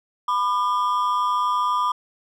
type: ring-modulated tone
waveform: triangle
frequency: 1100 Hz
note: C#6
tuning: 14 cents flat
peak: -14 dBFS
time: 0.28-1.92 s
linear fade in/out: 5 ms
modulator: 104 Hz
effects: none